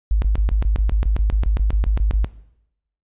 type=tone bursts; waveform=sine; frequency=51.7 Hz; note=G#1; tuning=7 cents flat; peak=-13 dBFS; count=16; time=0.11-2.245 s; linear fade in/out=0 ms; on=110 ms; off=25 ms; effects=noise-tail reverb RT60 0.8 s tail -18 dB re dry + resampled to 8000 Hz